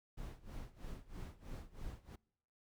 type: noise with tremolo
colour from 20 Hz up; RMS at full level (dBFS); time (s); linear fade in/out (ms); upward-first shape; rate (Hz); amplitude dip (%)
brown; -45; 0.17-2.16; 10; sine; 3.1; 90
effects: noise-tail reverb RT60 0.8 s tail -26 dB re dry